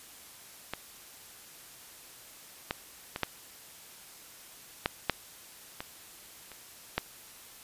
clicks, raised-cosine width 0.3 ms, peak -17 / -14 / -18 / -11 / -10 / -8 / -20 / -30 / -11 dBFS, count 9, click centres 0.736 / 2.709 / 3.161 / 3.233 / 4.859 / 5.097 / 5.805 / 6.517 / 6.98 s, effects white hiss -51 dBFS RMS until 7.63 s + resampled to 32000 Hz

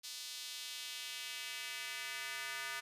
square tone with high-pass filter sweep, 135.3 Hz, C#3, 42 cents flat, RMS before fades -44 dBFS, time 0.03-2.81 s, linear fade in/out 20 ms, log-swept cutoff 4300 to 1600 Hz, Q 1.6, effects resampled to 32000 Hz

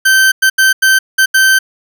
40% pulse tone bursts at uneven times, 1550 Hz, G6, 20 cents flat, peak -5 dBFS, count 6, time 0.05-0.32 / 0.42-0.5 / 0.58-0.73 / 0.82-0.99 / 1.18-1.26 / 1.34-1.59 s, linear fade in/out 10 ms, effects none

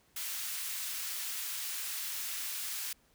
white high-pass noise, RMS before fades -38 dBFS, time 0.16-2.93 s, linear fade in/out 5 ms, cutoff 1500 Hz, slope 12 dB/octave, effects pink hiss -68 dBFS RMS until 3.14 s

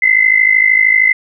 sine tone pair together, 2026 / 2079 Hz, B6 / C7, +44 / -12 cents, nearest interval unison, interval 44 cents, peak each -10 dBFS, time 0.02-1.13 s, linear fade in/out 5 ms, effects none

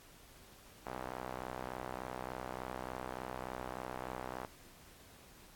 sawtooth tone with band-pass filter, 63.4 Hz, B1, 46 cents sharp, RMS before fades -44 dBFS, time 0.86-4.46 s, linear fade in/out 0 ms, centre 870 Hz, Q 1.4, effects pink hiss -59 dBFS RMS until 5.55 s + AAC 64 kbps

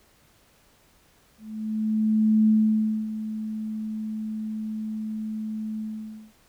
sine tone with ADSR envelope, 217 Hz, A3, 24 cents flat, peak -15 dBFS, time 1.38-6.33 s, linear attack 1100 ms, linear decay 590 ms, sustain -13 dB, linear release 530 ms, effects pink hiss -60 dBFS RMS until 6.48 s

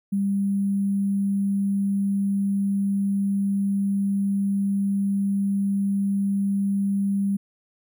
sine tone with sample-and-hold, 198.2 Hz, G3, 19 cents sharp, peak -20 dBFS, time 0.12-7.37 s, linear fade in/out 10 ms, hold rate 11025 Hz, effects none

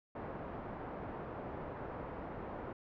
white low-pass noise, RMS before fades -44 dBFS, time 0.15-2.73 s, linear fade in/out 5 ms, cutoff 790 Hz, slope 12 dB/octave, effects low-pass 2000 Hz 12 dB/octave

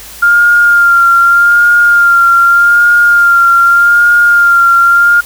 sine tone with vibrato, 1400 Hz, F6, 4 cents sharp, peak -3 dBFS, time 0.22-5.21 s, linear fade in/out 10 ms, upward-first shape sine, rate 0.83 Hz, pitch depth 25 cents each way, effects added 53 Hz sine -38 dBFS peak until 5.25 s + white hiss -30 dBFS RMS until 5.25 s

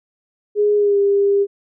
sine tone with pitch glide, 415.3 to 400.7 Hz, G#4 to G4, 0 to +38 cents, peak -12 dBFS, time 0.55-1.47 s, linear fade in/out 50 ms, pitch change -62 cents, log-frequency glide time 0.76-0.98 s, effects none

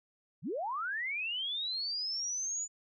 sine linear sweep, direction up, 107.2 to 7000 Hz, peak -33 dBFS, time 0.42-2.68 s, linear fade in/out 50 ms, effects none

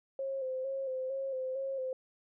sine tone with vibrato, 529 Hz, C5, 19 cents sharp, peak -33 dBFS, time 0.19-1.93 s, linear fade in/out 2 ms, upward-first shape square, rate 2.2 Hz, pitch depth 36 cents each way, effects none

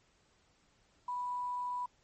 sine tone with quantisation, 986 Hz, B5, 3 cents flat, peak -34 dBFS, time 1.08-1.86 s, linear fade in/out 5 ms, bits 10, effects pink hiss -70 dBFS RMS until 2.03 s + MP3 32 kbps

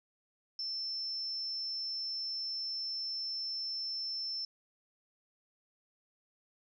sine tone, 5330 Hz, E8, 18 cents sharp, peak -35 dBFS, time 0.59-4.45 s, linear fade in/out 2 ms, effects none

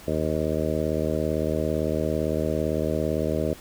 harmonic tone, 77.78 Hz, D#2, in tune, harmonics 1 / 2 / 3 / 4 / 5 / 6 / 7 / 8, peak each -31 / -31 / -31 / -31 / -31 / -31 / -31 / -31 dBFS, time 0.07-3.54 s, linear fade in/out 10 ms, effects pink hiss -46 dBFS RMS until 3.6 s

